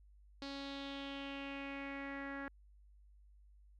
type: tone with low-pass filter sweep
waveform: sawtooth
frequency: 277.2 Hz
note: C#4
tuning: in tune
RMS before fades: -45 dBFS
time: 0.42-2.48 s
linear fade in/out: 0 ms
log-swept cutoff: 4400 to 1700 Hz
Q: 4.2
effects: added 50 Hz sine -60 dBFS peak until 3.79 s